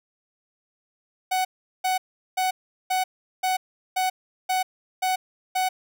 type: tone bursts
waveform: 45% pulse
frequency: 746 Hz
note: F#5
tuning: 14 cents sharp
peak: -21 dBFS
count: 9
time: 1.31-5.69 s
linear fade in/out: 10 ms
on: 140 ms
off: 390 ms
effects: none